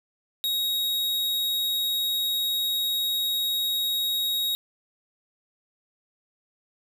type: tone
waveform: 45% pulse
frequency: 3782 Hz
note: A#7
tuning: 24 cents sharp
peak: -24 dBFS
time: 0.44-4.55 s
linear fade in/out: 0 ms
effects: none